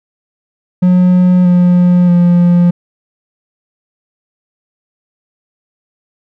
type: tone with pitch steps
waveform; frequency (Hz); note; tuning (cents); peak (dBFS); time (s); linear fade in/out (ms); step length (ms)
triangle; 180.9 / 177.89 / 174.94; F#3 / F3 / F3; -39 / +32 / +3; -3; 0.82-2.71; 10; 630
effects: none